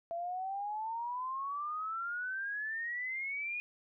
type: exponential sweep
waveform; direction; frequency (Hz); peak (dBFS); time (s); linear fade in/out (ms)
sine; up; 670 to 2469; -35; 0.11-3.6; 0
effects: none